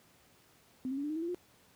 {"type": "tone with pitch steps", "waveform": "sine", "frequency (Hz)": [257.7, 269.9, 282.7, 296, 310, 324.7, 340, 356.1], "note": ["C4", "C#4", "C#4", "D4", "D#4", "E4", "F4", "F4"], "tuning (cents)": [-26, -46, 34, 14, -6, -26, -46, 34], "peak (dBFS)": -33, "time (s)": [0.85, 1.346], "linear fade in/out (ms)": 0, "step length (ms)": 62, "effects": ["pink hiss -64 dBFS RMS until 1.75 s", "high-pass 80 Hz 12 dB/octave"]}